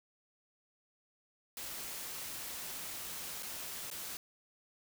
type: noise with dropouts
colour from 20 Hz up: white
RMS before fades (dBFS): -43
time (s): 1.57-4.17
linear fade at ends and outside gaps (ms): 1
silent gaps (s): 3.426-3.43 / 3.902-3.913
effects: none